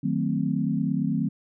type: chord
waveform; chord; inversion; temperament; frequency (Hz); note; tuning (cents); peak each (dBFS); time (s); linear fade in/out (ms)
sine; D# diminished seventh; none; equal with one note detuned; 155.56 / 185 / 224.4 / 261.6; D#3 / F#3 / A3 / C4; 0 / 0 / +34 / 0; -28; 0.03-1.29; 10
effects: none